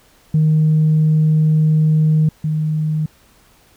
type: tone pair in turn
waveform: sine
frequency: 155.5 / 154.94 Hz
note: D#3 / D#3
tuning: -1 / -7 cents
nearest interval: unison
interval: 6 cents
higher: first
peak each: -9 / -15 dBFS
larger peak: first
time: 0.34-2.29 / 2.44-3.06 s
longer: first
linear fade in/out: 5 ms
effects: tanh soft clip ceiling -7 dBFS + pink hiss -52 dBFS RMS until 3.76 s